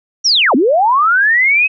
sine linear two-way sweep, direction down then up, 5950 to 226.8 to 2582 Hz, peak -8 dBFS, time 0.24-1.68 s, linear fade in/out 20 ms, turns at 0.55 s, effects none

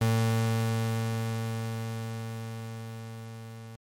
35% pulse tone with level ramp, 113.1 Hz, A2, 48 cents sharp, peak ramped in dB -20 to -40 dBFS, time 0.01-3.76 s, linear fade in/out 5 ms, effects MP3 64 kbps

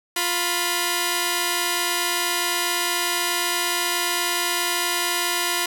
5% pulse tone pair together, 350.8 / 987.8 Hz, F4 / B5, +8 / 0 cents, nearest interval octave + tritone, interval 1792 cents, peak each -12 dBFS, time 0.16-5.66 s, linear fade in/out 5 ms, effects none

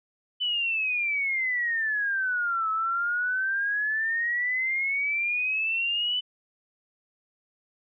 sine exponential two-way sweep, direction down then up, 3010 to 1293 to 3010 Hz, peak -24 dBFS, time 0.4-6.21 s, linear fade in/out 20 ms, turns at 2.7 s, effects none

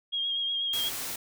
sine tone with vibrato, 3255 Hz, G#7, 36 cents flat, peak -27 dBFS, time 0.12-0.9 s, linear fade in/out 20 ms, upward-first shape triangle, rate 8.2 Hz, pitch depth 33 cents each way
white noise, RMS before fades -35 dBFS, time 0.73-1.16 s, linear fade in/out 5 ms
effects none

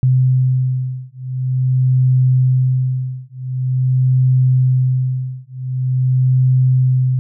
sine beating tone pair, 128.4 / 128.86 Hz, C3 / C3, -32 / -26 cents, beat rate 0.46 Hz, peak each -15 dBFS, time 0.03-7.19 s, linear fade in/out 0 ms, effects none

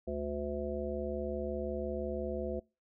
harmonic tone, 72.8 Hz, D2, 15 cents flat, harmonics 1 / 3 / 5 / 7 / 9, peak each -41 / -41 / -39 / -39 / -41 dBFS, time 0.07-2.6 s, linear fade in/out 10 ms, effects noise-tail reverb RT60 0.3 s tail -26 dB re dry

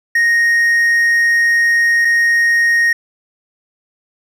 triangle tone pair in turn, 1864.7 / 1864.7 Hz, A#6 / A#6, 0 / 0 cents, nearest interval unison, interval 0 cents, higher neither, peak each -8 dBFS, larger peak neither, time 0.15-2.05 / 2.05-2.93 s, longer first, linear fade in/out 5 ms, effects none

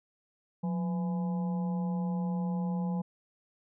harmonic tone with a mistuned harmonic, 167.3 Hz, E3, 26 cents sharp, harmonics 1 / 3 / 4 / 5 / 6, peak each -29 / -43 / -52 / -43 / -51 dBFS, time 0.63-3.02 s, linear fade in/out 10 ms, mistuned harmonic 1, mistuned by +120 cents, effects none

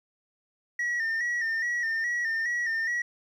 sine tone with vibrato, 1864.7 Hz, A#6, in tune, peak -23 dBFS, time 0.79-3.02 s, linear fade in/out 5 ms, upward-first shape square, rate 2.4 Hz, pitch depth 52 cents each way, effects tanh soft clip ceiling -25 dBFS + 10-bit

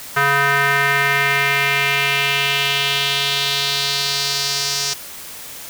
square tone with band-pass filter sweep, 140.3 Hz, C#3, 21 cents sharp, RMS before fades -18 dBFS, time 0.16-4.94 s, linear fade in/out 10 ms, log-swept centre 1500 to 5500 Hz, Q 2.6, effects white hiss -34 dBFS RMS until 5.69 s

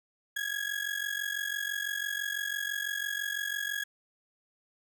35% pulse ring-modulated tone, 1661.2 Hz, G#6, in tune, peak -27 dBFS, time 0.36-3.84 s, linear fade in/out 5 ms, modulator 23 Hz, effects none

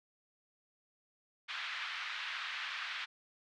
pink band-pass noise, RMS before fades -41 dBFS, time 1.48-3.06 s, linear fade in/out 20 ms, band 1300 to 3700 Hz, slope 24 dB/octave, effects none

